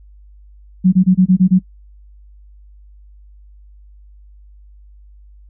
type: tone bursts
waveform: sine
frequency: 185 Hz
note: F#3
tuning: in tune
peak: -6 dBFS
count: 7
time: 0.84-1.593 s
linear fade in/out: 20 ms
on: 87 ms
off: 24 ms
effects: noise-tail reverb RT60 0.1 s tail -24 dB re dry + added 50 Hz sine -40 dBFS peak until 5.49 s